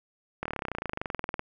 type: slowing click train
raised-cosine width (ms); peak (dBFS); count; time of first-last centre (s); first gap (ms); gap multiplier
0.5; -16; 27; 0.43-1.394; 25; 1.03
effects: none